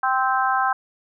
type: harmonic tone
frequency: 260.8 Hz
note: C4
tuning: 5 cents flat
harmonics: 3 / 4 / 5 / 6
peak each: -22 / -23 / -24 / -25 dBFS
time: 0.03-0.73 s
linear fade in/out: 5 ms
effects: none